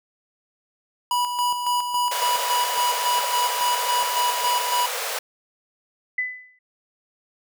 square tone with tremolo, 978 Hz, B5, 17 cents flat, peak -20 dBFS, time 1.11-4.86 s, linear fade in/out 2 ms, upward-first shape square, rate 3.6 Hz, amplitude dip 50%
pink high-pass noise, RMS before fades -28 dBFS, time 2.11-5.19 s, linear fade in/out 5 ms, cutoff 450 Hz, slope 96 dB/octave
sine tone with exponential decay, 2004 Hz, B6, 25 cents sharp, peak -19 dBFS, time 6.18-6.59 s, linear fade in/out 5 ms, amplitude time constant 87 ms
effects none

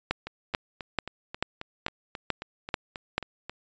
two click trains, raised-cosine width 0.3 ms, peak -20 / -9 dBFS, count 13 / 8, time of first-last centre 0.27-3.496 / 0.11-3.18 s, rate 3.72 / 2.28 Hz, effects resampled to 16000 Hz

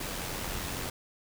pink noise with amplitude modulation, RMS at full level -34 dBFS, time 0-0.9 s, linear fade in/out 5 ms, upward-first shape sine, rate 92.6 Hz, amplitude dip 40%, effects none

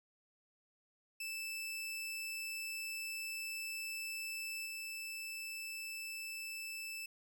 sawtooth tone with level steps, 2637 Hz, E7, in tune, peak -37 / -39 dBFS, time 1.2-7.06 s, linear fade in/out 5 ms, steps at 4.65 s, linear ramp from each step 20 ms, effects none

